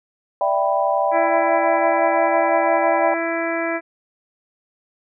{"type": "chord", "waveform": "sine", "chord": "E minor seventh", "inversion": "third", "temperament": "equal", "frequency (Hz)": [587.3, 659.3, 784, 987.8], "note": ["D5", "E5", "G5", "B5"], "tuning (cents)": [0, 0, 0, 0], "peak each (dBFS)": [-21, -22, -21, -23], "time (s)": [0.41, 3.14], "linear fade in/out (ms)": 2}
{"type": "harmonic tone", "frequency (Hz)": 332.6, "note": "E4", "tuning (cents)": 16, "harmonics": [1, 2, 3, 4, 5, 6, 7], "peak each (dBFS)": [-25, -24, -32, -31, -29, -30, -31], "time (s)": [1.11, 3.81], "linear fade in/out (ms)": 50}
{"effects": []}